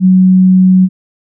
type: tone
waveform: sine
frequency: 185.9 Hz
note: F#3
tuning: 8 cents sharp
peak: -3 dBFS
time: 0-0.89 s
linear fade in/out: 50 ms
effects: none